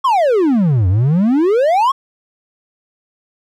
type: exponential two-way sweep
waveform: triangle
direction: down then up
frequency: 1126 to 87.31 to 1126 Hz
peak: -8 dBFS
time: 0.04-1.92 s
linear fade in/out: 10 ms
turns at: 0.88 s
effects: none